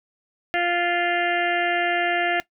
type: harmonic tone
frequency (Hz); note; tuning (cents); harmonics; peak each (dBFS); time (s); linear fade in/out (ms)
348.9; F4; -2; 1 / 2 / 4 / 5 / 6 / 7 / 8 / 9; -28 / -24 / -31 / -26 / -28 / -34 / -31 / -39; 0.54-2.4; 0
effects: noise-tail reverb RT60 0.1 s tail -18 dB re dry